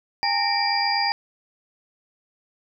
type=tone cluster; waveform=sine; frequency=814 / 902 / 1844 / 2333 / 4821 Hz; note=G#5 / A5 / A#6 / D7 / D8; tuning=-35 / +43 / -19 / -12 / +45 cents; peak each=-24 / -28 / -29 / -29 / -24 dBFS; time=0.23-1.12 s; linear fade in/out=0 ms; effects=none